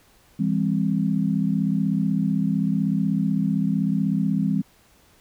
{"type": "chord", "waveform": "sine", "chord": "C major", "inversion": "first", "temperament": "equal with one note detuned", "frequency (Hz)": [164.81, 200.7, 261.6], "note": ["E3", "G3", "C4"], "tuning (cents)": [0, 41, 0], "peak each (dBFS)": [-24, -22, -26], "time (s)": [0.39, 4.62], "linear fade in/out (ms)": 10, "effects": ["pink hiss -57 dBFS RMS until 5.2 s"]}